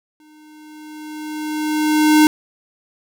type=tone with exponential growth; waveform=square; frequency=305.7 Hz; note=D#4; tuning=30 cents flat; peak=-8 dBFS; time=0.2-2.27 s; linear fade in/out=1 ms; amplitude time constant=450 ms; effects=none